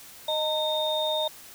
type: tone cluster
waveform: sine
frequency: 618 / 909 / 3669 Hz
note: D#5 / A#5 / A#7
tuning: -12 / -44 / -28 cents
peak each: -27 / -32 / -28 dBFS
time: 0.28-1.28 s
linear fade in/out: 5 ms
effects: white hiss -47 dBFS RMS until 1.54 s